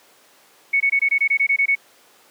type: tone bursts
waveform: sine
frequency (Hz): 2217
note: C#7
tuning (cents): 0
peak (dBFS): -14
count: 11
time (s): 0.73-1.754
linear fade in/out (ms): 10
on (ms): 74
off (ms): 21
effects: pink hiss -52 dBFS RMS until 2.3 s + high-pass 400 Hz 12 dB/octave